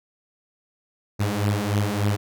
sawtooth beating tone pair, 101.2 / 104.6 Hz, G#2 / G#2, -44 / +13 cents, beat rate 3.4 Hz, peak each -20 dBFS, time 1.19-2.17 s, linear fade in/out 20 ms, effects none

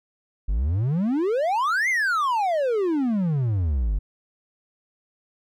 triangle exponential two-way sweep, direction up then down, 44.84 to 2163 to 44.84 Hz, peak -18 dBFS, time 0.48-3.99 s, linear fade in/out 10 ms, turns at 1.89 s, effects none

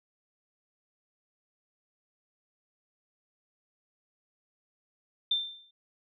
sine tone with exponential decay, 3574 Hz, A7, 26 cents sharp, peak -22 dBFS, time 5.31-5.71 s, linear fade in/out 5 ms, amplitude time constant 85 ms, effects none

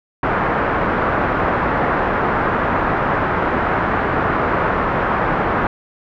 white low-pass noise, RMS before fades -18 dBFS, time 0.23-5.67 s, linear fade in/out 2 ms, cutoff 1500 Hz, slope 24 dB/octave, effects none

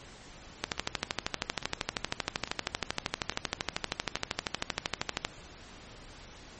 two click trains, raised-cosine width 0.2 ms, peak -20 / -10 dBFS, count 5 / 60, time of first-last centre 0.78-4.17 / 0.64-5.249 s, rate 1.18 / 12.8 Hz, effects pink hiss -50 dBFS RMS until 6.59 s + MP3 32 kbps

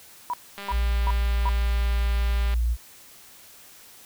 sine tone bursts, 977 Hz, B5, 19 cents flat, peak -24 dBFS, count 4, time 0.3-1.49 s, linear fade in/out 0 ms, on 35 ms, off 350 ms
click train, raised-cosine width 0.3 ms, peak -21 dBFS, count 393, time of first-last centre 0.58-2.54 s, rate 200 Hz
sine tone, 58.27 Hz, A#1, in tune, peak -20 dBFS, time 0.7-2.77 s, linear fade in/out 50 ms
effects white hiss -49 dBFS RMS until 4.05 s

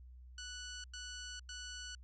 10% pulse tone bursts, 1480 Hz, F#6, in tune, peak -36 dBFS, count 3, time 0.38-1.95 s, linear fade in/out 2 ms, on 460 ms, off 95 ms, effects added 62 Hz sine -52 dBFS peak until 2.03 s + resampled to 16000 Hz

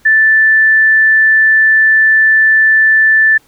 sine tone, 1760 Hz, A6, in tune, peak -5 dBFS, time 0.05-3.38 s, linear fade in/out 10 ms, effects pink hiss -50 dBFS RMS until 3.47 s

